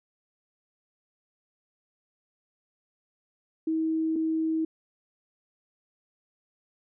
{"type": "tone pair in turn", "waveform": "sine", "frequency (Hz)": [320, 320], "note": ["D#4", "D#4"], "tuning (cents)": [49, 49], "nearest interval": "unison", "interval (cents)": 0, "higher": "neither", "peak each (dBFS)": -24, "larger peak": "neither", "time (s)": [[3.67, 4.16], [4.16, 4.65]], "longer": "neither", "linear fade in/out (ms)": 5, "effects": []}